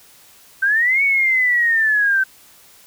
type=linear two-way sweep; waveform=sine; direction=up then down; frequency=1533 to 2243 to 1533 Hz; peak=-13 dBFS; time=0.62-2.24 s; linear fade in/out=10 ms; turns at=1.03 s; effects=white hiss -48 dBFS RMS until 2.86 s